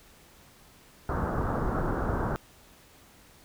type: low-pass noise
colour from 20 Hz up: pink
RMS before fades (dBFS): -29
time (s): 1.09-2.36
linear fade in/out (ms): 0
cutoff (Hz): 1500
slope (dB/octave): 48
effects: pink hiss -56 dBFS RMS until 3.44 s